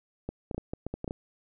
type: clicks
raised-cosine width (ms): 2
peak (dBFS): -20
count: 10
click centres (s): 0.29 / 0.512 / 0.546 / 0.58 / 0.735 / 0.866 / 0.94 / 1.044 / 1.078 / 1.109
effects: none